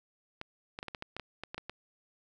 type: clicks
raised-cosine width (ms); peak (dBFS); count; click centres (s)
0.3; -23; 12; 0.414 / 0.789 / 0.829 / 0.883 / 0.948 / 1.024 / 1.166 / 1.197 / 1.436 / 1.545 / 1.58 / 1.696
effects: none